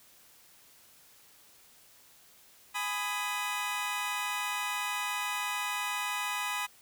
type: chord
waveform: 20% pulse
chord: G# minor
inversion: none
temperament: just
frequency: 830.6 / 996.7 / 1245.9 Hz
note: G#5 / B5 / D#6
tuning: 0 / +16 / +2 cents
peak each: -33 / -30 / -32 dBFS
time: 2.74-6.67 s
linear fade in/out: 20 ms
effects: white hiss -59 dBFS RMS until 6.81 s